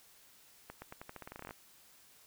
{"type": "accelerating click train", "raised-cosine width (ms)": 0.5, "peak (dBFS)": -30, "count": 16, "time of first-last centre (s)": [0.7, 1.509], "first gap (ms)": 120, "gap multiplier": 0.87, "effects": ["white hiss -62 dBFS RMS until 2.26 s"]}